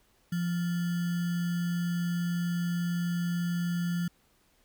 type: tone with sample-and-hold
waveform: sine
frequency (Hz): 173.4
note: F3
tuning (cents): -12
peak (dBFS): -27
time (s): 0.32-4.08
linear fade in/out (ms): 5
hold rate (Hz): 1575
effects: pink hiss -67 dBFS RMS until 4.64 s